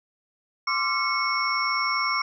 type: tone cluster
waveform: sine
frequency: 1046 / 1166 / 1366 / 2193 / 5470 Hz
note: C6 / D6 / F6 / C#7 / F8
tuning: -1 / -13 / -39 / -19 / -37 cents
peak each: -30 / -27 / -32 / -27 / -30 dBFS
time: 0.67-2.22 s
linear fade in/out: 5 ms
effects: none